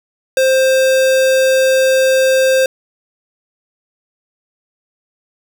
square tone, 525 Hz, C5, 6 cents sharp, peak -10 dBFS, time 0.37-2.66 s, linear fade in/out 2 ms, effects none

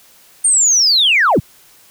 sine linear sweep, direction down, 8950 to 54.9 Hz, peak -8 dBFS, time 0.44-1.4 s, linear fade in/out 10 ms, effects tanh soft clip ceiling -4 dBFS + white hiss -47 dBFS RMS until 1.9 s

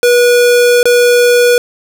square tone with dropouts, 485.3 Hz, B4, 30 cents flat, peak -6 dBFS, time 0.03-1.58 s, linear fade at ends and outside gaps 1 ms, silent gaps 0.83-0.855 s, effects none

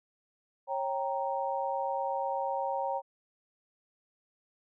sine chord, G diminished, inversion second, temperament equal with one note detuned, 547.7 / 784 / 932.3 Hz, Db5 / G5 / Bb5, -21 / 0 / 0 cents, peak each -34 dBFS, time 0.67-3.02 s, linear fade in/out 50 ms, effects none

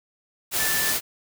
sine tone in noise, 1760 Hz, A6, in tune, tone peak -27 dBFS, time 0.57-0.95 s, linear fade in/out 50 ms, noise white, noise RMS -24 dBFS, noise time 0.51-1.01 s, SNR -6 dB, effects none

